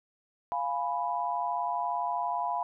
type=chord; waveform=sine; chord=F diminished; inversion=none; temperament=equal; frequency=698.5 / 830.6 / 987.8 Hz; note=F5 / Ab5 / Cb6; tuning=0 / 0 / 0 cents; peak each=-33 / -34 / -31 dBFS; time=0.52-2.63 s; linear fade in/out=0 ms; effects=none